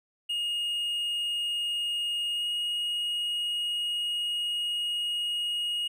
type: tone with pitch glide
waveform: triangle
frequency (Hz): 2858 to 2876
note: F7 to F#7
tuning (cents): +39 to -50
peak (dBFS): -26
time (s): 0.29-5.88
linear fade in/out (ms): 10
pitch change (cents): +11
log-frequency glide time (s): 2.33-2.45
effects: none